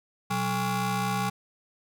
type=ring-modulated tone; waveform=25% pulse; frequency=311.1 Hz; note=D#4; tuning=in tune; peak=-19 dBFS; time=0.3-1.3 s; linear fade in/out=10 ms; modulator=499 Hz; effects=none